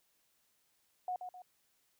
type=tone with echo; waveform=sine; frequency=729 Hz; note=F#5; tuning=26 cents flat; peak=-34 dBFS; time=1.08-1.16 s; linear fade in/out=2 ms; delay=130 ms; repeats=2; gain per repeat=-7 dB; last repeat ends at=1.42 s; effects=white hiss -75 dBFS RMS until 1.99 s